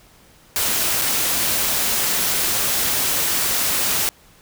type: noise with dropouts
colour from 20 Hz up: white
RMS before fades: -20 dBFS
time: 0.56-4.09 s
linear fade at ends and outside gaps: 0 ms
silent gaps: 1.015-1.019 s
effects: pink hiss -51 dBFS RMS until 4.41 s